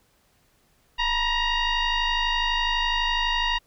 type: tone with frequency modulation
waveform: sine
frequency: 919 Hz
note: A#5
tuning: 25 cents flat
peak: -21 dBFS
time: 0.98-3.59 s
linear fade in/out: 20 ms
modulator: 945 Hz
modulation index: 3
effects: pink hiss -64 dBFS RMS until 3.66 s